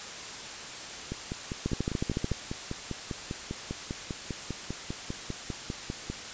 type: two click trains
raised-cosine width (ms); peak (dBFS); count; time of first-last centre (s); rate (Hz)
3; -20 / -15; 26 / 10; 1.12-6.1 / 1.66-2.317; 5.02 / 13.7
effects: white hiss -40 dBFS RMS until 6.33 s + resampled to 16000 Hz